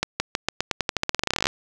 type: accelerating click train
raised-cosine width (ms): 0.2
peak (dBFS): -4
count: 24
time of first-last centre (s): 0.03-1.47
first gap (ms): 170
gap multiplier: 0.89
effects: none